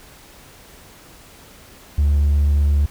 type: tone with vibrato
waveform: triangle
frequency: 72.5 Hz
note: D2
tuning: 22 cents flat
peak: -10 dBFS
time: 1.98-2.86 s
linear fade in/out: 5 ms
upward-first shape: sine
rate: 8.5 Hz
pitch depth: 8 cents each way
effects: tanh soft clip ceiling -8 dBFS + pink hiss -45 dBFS RMS until 2.9 s